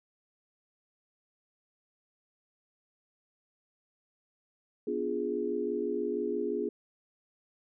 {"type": "chord", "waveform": "sine", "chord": "B diminished seventh", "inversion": "none", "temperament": "equal with one note detuned", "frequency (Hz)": [246.9, 291.6, 349.2, 415.3], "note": ["B3", "D4", "F4", "Ab4"], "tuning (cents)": [0, -12, 0, 0], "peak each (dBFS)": [-37, -38, -35, -32], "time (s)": [4.87, 6.69], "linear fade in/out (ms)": 5, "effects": []}